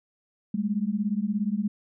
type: beating tone pair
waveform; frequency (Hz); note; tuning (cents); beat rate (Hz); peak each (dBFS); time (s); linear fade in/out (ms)
sine; 198.9 / 215.9; G3 / A3; +25 / -33; 17; -27; 0.54-1.68; 5
effects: none